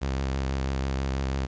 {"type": "tone with vibrato", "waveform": "sawtooth", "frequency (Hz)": 67, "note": "C2", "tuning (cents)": 42, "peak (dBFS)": -22, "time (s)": [0.01, 1.47], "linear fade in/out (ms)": 20, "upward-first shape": "sine", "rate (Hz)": 6.1, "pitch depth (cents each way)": 33, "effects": ["resampled to 16000 Hz", "10-bit"]}